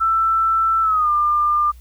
sine tone with pitch glide, 1330 to 1198.7 Hz, E6 to D6, +15 to +35 cents, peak -14 dBFS, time 0-1.72 s, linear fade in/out 20 ms, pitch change -180 cents, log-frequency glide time 0.82-1.1 s, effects added 60 Hz sine -39 dBFS peak until 1.8 s + white hiss -56 dBFS RMS until 1.8 s

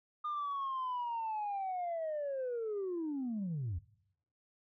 sine linear sweep, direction down, 1218 to 77.78 Hz, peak -33 dBFS, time 0.24-3.79 s, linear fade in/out 10 ms, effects noise-tail reverb RT60 0.8 s tail -22 dB re dry + tanh soft clip ceiling -32 dBFS

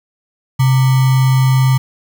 sine tone with sample-and-hold, 131 Hz, C3, 2 cents sharp, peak -8 dBFS, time 0.59-1.78 s, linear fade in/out 10 ms, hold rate 1050 Hz, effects none

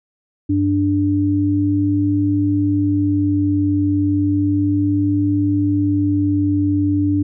sine tone pair together, 98.01 / 293.7 Hz, G2 / D4, 0 / 0 cents, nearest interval octave + perfect fifth, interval 1900 cents, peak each -19 / -15 dBFS, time 0.49-7.23 s, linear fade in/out 10 ms, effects none

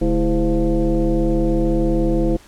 sine tone with frequency modulation, 147 Hz, D3, 2 cents sharp, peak -14 dBFS, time 0.01-2.37 s, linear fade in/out 10 ms, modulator 184 Hz, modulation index 1.9, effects pink hiss -47 dBFS RMS until 2.47 s + low-pass 11000 Hz 12 dB/octave

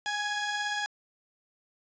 sawtooth tone pair together, 827 / 1671.3 Hz, G#5 / G#6, -8 / +10 cents, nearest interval octave, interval 1218 cents, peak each -29 / -28 dBFS, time 0.06-0.86 s, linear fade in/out 0 ms, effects resampled to 16000 Hz

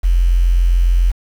sine tone with quantisation, 43.65 Hz, F1, in tune, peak -9 dBFS, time 0.03-1.12 s, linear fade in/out 20 ms, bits 6, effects none

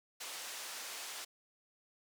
white band-pass noise, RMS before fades -45 dBFS, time 0.2-1.25 s, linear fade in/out 10 ms, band 470 to 8100 Hz, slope 12 dB/octave, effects none

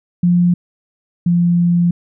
sine tone pair in turn, 175.7 / 173.38 Hz, F3 / F3, +11 / -12 cents, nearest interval unison, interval 23 cents, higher first, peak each -9 / -10 dBFS, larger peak first, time 0.23-0.54 / 1.26-1.91 s, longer second, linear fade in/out 5 ms, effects none

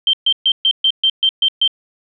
sine tone bursts, 3136 Hz, G7, in tune, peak -10 dBFS, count 9, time 0.07-1.677 s, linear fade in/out 2 ms, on 63 ms, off 130 ms, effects none

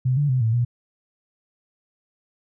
sine tone with pitch steps, 127.9 / 145.2 / 128.5 / 112.1 / 120.5 Hz, C3 / D3 / C3 / A2 / B2, -39 / -19 / -31 / +33 / -42 cents, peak -17 dBFS, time 0.05-0.65 s, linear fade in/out 10 ms, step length 120 ms, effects none

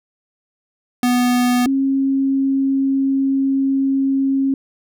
square / sine tone pair in turn, 246.4 / 270.8 Hz, B3 / C#4, -4 / -40 cents, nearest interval major second, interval 164 cents, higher second, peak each -14 dBFS, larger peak neither, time 1.03-1.66 / 1.66-4.54 s, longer second, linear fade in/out 2 ms, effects none

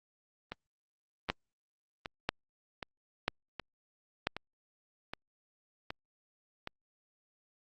two click trains, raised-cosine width 0.3 ms, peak -22 / -12 dBFS, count 9 / 4, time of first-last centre 0.52-6.674 / 1.3-4.27 s, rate 1.3 / 1.01 Hz, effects Opus 32 kbps

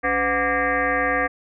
sine tone with frequency modulation, 1174.7 Hz, D6, in tune, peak -18 dBFS, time 0.03-1.28 s, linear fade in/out 20 ms, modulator 223 Hz, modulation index 3.9, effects none

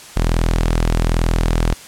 sawtooth tone, 41.2 Hz, E1, in tune, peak -10 dBFS, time 0.16-1.74 s, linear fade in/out 10 ms, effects white hiss -38 dBFS RMS until 1.87 s + low-pass 10000 Hz 12 dB/octave

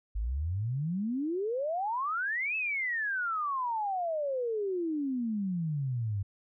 sine exponential two-way sweep, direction up then down, 49 to 2637 to 95.8 Hz, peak -29 dBFS, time 0.15-6.23 s, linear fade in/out 10 ms, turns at 2.56 s, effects none

